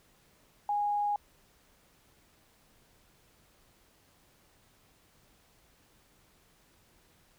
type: tone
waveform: sine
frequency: 824 Hz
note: G#5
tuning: 14 cents flat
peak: -27 dBFS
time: 0.69-1.16 s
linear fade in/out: 2 ms
effects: pink hiss -65 dBFS RMS until 7.38 s